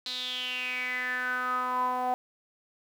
sawtooth tone with band-pass filter sweep, 251.6 Hz, B3, 32 cents sharp, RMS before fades -31 dBFS, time 0.06-2.14 s, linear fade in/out 0 ms, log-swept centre 4100 to 780 Hz, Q 8, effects 9-bit

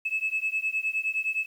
sine beating tone pair, 2594 / 2603.7 Hz, E7 / E7, -28 / -22 cents, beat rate 9.7 Hz, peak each -28 dBFS, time 0.05-1.46 s, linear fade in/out 10 ms, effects tanh soft clip ceiling -19 dBFS + 9-bit

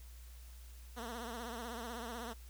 10% pulse tone with vibrato, 234.1 Hz, A#3, 8 cents sharp, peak -34 dBFS, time 0.96-2.34 s, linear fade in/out 20 ms, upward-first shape triangle, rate 16 Hz, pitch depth 120 cents each way, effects added 60 Hz sine -50 dBFS peak until 2.49 s + white hiss -62 dBFS RMS until 2.49 s

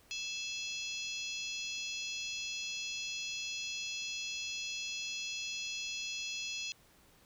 harmonic tone with a mistuned harmonic, 837 Hz, G#5, 13 cents sharp, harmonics 3 / 4 / 5 / 6 / 7 / 8, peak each -41 / -43 / -45 / -47 / -48 / -49 dBFS, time 0.11-6.72 s, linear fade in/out 0 ms, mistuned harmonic 3, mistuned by +81 cents, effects pink hiss -64 dBFS RMS until 7.25 s

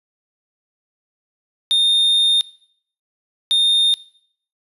triangle tone bursts at uneven times, 3652 Hz, A#7, 36 cents flat, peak -11 dBFS, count 2, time 1.71-2.41 / 3.51-3.94 s, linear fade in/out 0 ms, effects noise-tail reverb RT60 0.6 s tail -20 dB re dry + resampled to 32000 Hz

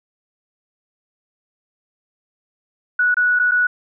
sine tone with dropouts, 1470 Hz, F#6, 12 cents flat, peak -13 dBFS, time 2.99-3.67 s, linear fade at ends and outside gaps 5 ms, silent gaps 3.144-3.168 / 3.391-3.396 / 3.512-3.517 s, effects none

